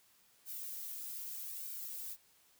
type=noise with flanger; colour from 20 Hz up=violet; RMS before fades=-44 dBFS; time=0.45-2.17 s; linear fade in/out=50 ms; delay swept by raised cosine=1.3 to 3 ms; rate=0.8 Hz; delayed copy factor=+0.8; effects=white hiss -68 dBFS RMS until 2.59 s